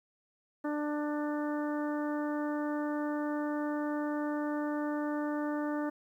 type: harmonic tone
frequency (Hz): 296.7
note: D4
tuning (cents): +18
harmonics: 1 / 2 / 3 / 4 / 5 / 6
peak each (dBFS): -32 / -38 / -42 / -44 / -46 / -48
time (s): 0.64-5.9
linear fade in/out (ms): 10
effects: 11-bit